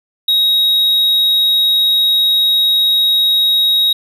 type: tone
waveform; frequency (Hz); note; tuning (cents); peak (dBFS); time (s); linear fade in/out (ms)
triangle; 3791; A#7; +28; -8; 0.28-3.93; 5
effects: none